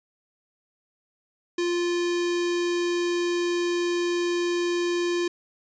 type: tone with notch filter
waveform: square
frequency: 348.7 Hz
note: F4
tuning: 3 cents flat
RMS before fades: -25 dBFS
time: 1.58-5.28 s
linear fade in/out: 5 ms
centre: 750 Hz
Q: 0.78
effects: resampled to 16000 Hz